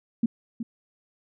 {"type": "tone with echo", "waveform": "sine", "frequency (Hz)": 230.6, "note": "A#3", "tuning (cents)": -19, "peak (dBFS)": -18, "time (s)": [0.23, 0.26], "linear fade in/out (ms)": 5, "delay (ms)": 370, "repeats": 1, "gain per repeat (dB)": -10, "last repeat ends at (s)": 0.63, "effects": []}